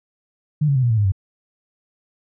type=tone with pitch steps; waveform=sine; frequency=150.7 / 139.8 / 129.69 / 120.3 / 111.6 / 103.53 / 96.04 Hz; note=D3 / C#3 / C3 / B2 / A2 / G#2 / G2; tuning=+45 / +15 / -15 / -45 / +25 / -5 / -35 cents; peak=-14 dBFS; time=0.61-1.121 s; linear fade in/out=10 ms; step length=73 ms; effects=none